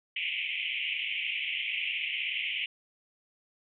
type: band-pass noise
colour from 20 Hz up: white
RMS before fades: -33 dBFS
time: 0.16-2.66 s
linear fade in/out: 5 ms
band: 2100 to 3100 Hz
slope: 96 dB/octave
effects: none